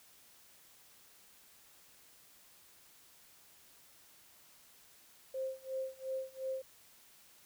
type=tone with tremolo; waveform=sine; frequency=527 Hz; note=C5; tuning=12 cents sharp; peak=-34 dBFS; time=5.34-6.62 s; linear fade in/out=5 ms; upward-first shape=sine; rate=2.8 Hz; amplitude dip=95%; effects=white hiss -62 dBFS RMS until 7.45 s